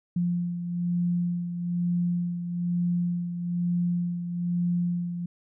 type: beating tone pair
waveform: sine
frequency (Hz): 174.61 / 175.71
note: F3 / F3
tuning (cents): 0 / +11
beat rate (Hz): 1.1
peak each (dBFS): -25 / -33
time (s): 0.16-5.26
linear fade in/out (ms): 5
effects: none